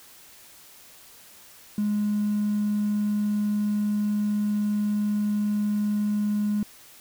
triangle tone with hard clipping, 208.2 Hz, G#3, 5 cents sharp, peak -22 dBFS, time 1.78-6.63 s, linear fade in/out 2 ms, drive 3 dB, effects white hiss -50 dBFS RMS until 7 s

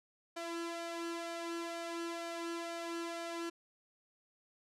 sawtooth tone with flanger, 337.3 Hz, E4, 40 cents sharp, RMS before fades -41 dBFS, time 0.36-3.5 s, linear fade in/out 10 ms, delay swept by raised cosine 1.3 to 2.3 ms, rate 2.1 Hz, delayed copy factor +0.55, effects low-pass 9000 Hz 12 dB/octave

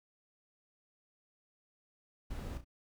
brown noise with echo, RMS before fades -41 dBFS, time 2.3-2.58 s, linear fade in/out 10 ms, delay 33 ms, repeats 2, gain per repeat -9 dB, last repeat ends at 2.646 s, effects none

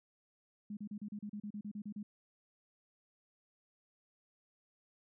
sine tone bursts, 207.7 Hz, G#3, in tune, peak -40 dBFS, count 13, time 0.7-2.03 s, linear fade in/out 5 ms, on 70 ms, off 35 ms, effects none

